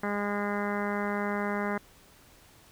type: harmonic tone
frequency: 204.4 Hz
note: G#3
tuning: 27 cents flat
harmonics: 1 / 2 / 3 / 4 / 5 / 6 / 7 / 8 / 9 / 10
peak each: -32 / -35 / -37 / -38 / -39 / -40 / -40 / -41 / -42 / -42 dBFS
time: 0.03-1.78 s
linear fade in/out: 5 ms
effects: pink hiss -57 dBFS RMS until 2.71 s